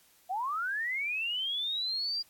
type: linear sweep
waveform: sine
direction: up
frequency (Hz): 698.5 to 4823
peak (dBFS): -30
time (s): 0.29-2.23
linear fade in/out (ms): 20
effects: white hiss -63 dBFS RMS until 2.29 s + AAC 64 kbps